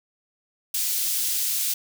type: high-pass noise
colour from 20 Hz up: white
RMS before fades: -25 dBFS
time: 0.74-1.74 s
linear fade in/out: 5 ms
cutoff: 3800 Hz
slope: 12 dB/octave
effects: none